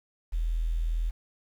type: tone with quantisation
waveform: sine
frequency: 41.05 Hz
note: E1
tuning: 6 cents flat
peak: -25 dBFS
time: 0.32-1.11 s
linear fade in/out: 20 ms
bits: 9
effects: none